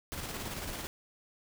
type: noise with tremolo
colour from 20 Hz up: pink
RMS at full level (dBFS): -38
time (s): 0.12-0.87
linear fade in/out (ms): 0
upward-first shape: square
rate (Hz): 18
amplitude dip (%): 35
effects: none